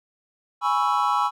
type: chord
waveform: triangle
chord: C# minor seventh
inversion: second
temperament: equal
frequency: 830.6 / 987.8 / 1108.7 / 1318.5 Hz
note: G#5 / B5 / C#6 / E6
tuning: 0 / 0 / 0 / 0 cents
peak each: -23 dBFS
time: 0.61-1.31 s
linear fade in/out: 50 ms
effects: none